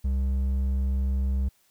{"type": "tone with hard clipping", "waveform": "sine", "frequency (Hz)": 66.5, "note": "C2", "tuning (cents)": 29, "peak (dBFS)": -24, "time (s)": [0.04, 1.49], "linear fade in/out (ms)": 10, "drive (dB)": 5, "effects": ["white hiss -65 dBFS RMS until 1.7 s"]}